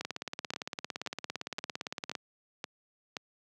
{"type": "two click trains", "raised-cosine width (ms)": 0.2, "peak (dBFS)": [-18, -18], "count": [38, 7], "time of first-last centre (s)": [[0.05, 2.152], [0.01, 3.168]], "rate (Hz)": [17.6, 1.9], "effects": ["high-pass 150 Hz 12 dB/octave"]}